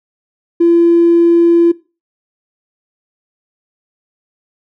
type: tone with tanh clipping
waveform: triangle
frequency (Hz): 339.7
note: F4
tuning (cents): -48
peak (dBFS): -5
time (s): 0.6-1.72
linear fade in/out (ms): 10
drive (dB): 1
effects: noise-tail reverb RT60 0.3 s tail -20 dB re dry